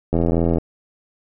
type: click train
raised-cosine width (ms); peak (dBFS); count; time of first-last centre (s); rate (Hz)
2; -6; 39; 0.13-0.583; 83.8
effects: none